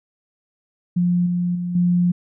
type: tone with level steps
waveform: sine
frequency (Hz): 176.5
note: F3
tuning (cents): +19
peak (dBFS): -15 / -18 / -22 / -14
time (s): 0.96-2.12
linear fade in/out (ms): 10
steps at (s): 1.26 / 1.55 / 1.75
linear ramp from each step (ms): 5
effects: none